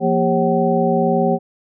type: tone cluster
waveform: sine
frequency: 173.1 / 234.8 / 398.8 / 543 / 758 Hz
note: F3 / A#3 / G4 / C#5 / F#5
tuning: -15 / +13 / +30 / -36 / +42 cents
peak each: -20 dBFS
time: 0-1.39 s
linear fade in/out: 50 ms
effects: none